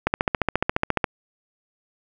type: click train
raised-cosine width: 0.5 ms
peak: -4 dBFS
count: 15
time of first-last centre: 0.07-1.042 s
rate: 14.4 Hz
effects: none